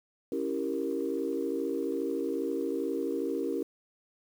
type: chord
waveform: sine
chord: C# diminished seventh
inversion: none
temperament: equal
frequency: 277.2 / 329.6 / 392 / 466.2 Hz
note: C#4 / E4 / G4 / Bb4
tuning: 0 / 0 / 0 / 0 cents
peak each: -34 dBFS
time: 0.32-3.63 s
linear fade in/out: 2 ms
effects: tanh soft clip ceiling -19 dBFS + 9-bit